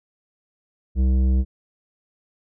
sine tone with tanh clipping, 64.6 Hz, C2, 21 cents flat, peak -17 dBFS, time 0.95-1.45 s, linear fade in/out 50 ms, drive 11 dB, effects none

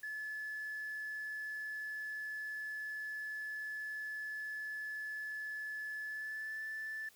sine tone with pitch glide, 1723 to 1754.1 Hz, A6 to A6, -37 to -6 cents, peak -38 dBFS, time 0.03-7.09 s, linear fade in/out 5 ms, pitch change +31 cents, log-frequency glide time 6.04-6.63 s, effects tanh soft clip ceiling -36 dBFS + white hiss -64 dBFS RMS until 7.15 s

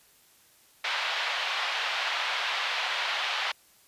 white band-pass noise, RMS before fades -30 dBFS, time 0.84-3.52 s, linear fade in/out 5 ms, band 680 to 3600 Hz, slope 24 dB/octave, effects white hiss -60 dBFS RMS until 3.87 s + resampled to 32000 Hz

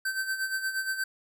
square tone with tremolo, 1547 Hz, G6, 23 cents flat, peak -27 dBFS, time 0.05-1.04 s, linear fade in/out 5 ms, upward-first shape sine, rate 8.5 Hz, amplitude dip 65%, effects none

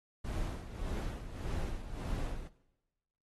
brown noise with tremolo, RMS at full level -35 dBFS, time 0.24-2.48 s, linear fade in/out 10 ms, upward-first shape sine, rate 1.7 Hz, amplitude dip 70%, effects noise-tail reverb RT60 1.0 s tail -19 dB re dry + AAC 32 kbps

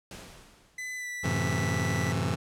pink noise with exponential decay, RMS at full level -42 dBFS, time 0.11-1.26 s, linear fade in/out 2 ms, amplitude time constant 250 ms
45% pulse tone with pitch glide, 2008 to 1970.1 Hz, B6 to B6, +28 to -5 cents, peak -34 dBFS, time 0.78-2.12 s, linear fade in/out 5 ms, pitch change -33 cents, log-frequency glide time 0.96-1.08 s
sawtooth chord, F# half-diminished seventh, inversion none, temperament just, 92.5 / 111 / 133.2 / 166.5 Hz, F#2 / A2 / C3 / E3, 0 / +16 / +31 / +18 cents, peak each -28 dBFS, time 1.23-2.36 s, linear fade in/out 20 ms
effects low-pass 10000 Hz 12 dB/octave

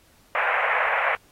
white band-pass noise, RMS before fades -23 dBFS, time 0.35-1.15 s, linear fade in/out 0 ms, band 530 to 2300 Hz, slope 48 dB/octave, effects pink hiss -58 dBFS RMS until 1.31 s + AAC 48 kbps

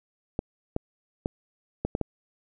clicks, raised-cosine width 2 ms, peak -13 dBFS, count 6, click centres 0.391 / 0.764 / 1.259 / 1.85 / 1.951 / 2.013 s, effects none

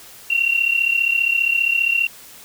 sine tone pair together, 2719 / 2754 Hz, F7 / F7, -47 / -25 cents, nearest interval unison, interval 22 cents, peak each -20 / -17 dBFS, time 0.3-2.07 s, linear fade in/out 5 ms, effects white hiss -42 dBFS RMS until 2.44 s

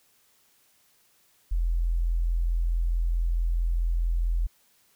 sine tone, 42.3 Hz, E1, 45 cents sharp, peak -22 dBFS, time 1.51-4.47 s, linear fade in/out 10 ms, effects white hiss -64 dBFS RMS until 4.95 s

